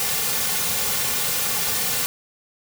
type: noise with comb filter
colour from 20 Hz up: white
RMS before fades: -23 dBFS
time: 0-2.06 s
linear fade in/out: 0 ms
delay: 3.1 ms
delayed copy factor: -0.8
effects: none